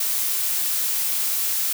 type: noise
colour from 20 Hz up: blue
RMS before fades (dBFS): -23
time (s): 0-1.73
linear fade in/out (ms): 5
effects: none